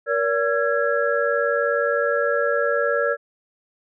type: tone cluster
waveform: sine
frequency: 471.6 / 571 / 1355 / 1659 Hz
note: A#4 / D5 / E6 / G#6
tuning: +20 / -49 / +47 / -2 cents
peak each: -23 / -22 / -26 / -25 dBFS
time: 0.06-3.17 s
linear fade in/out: 50 ms
effects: none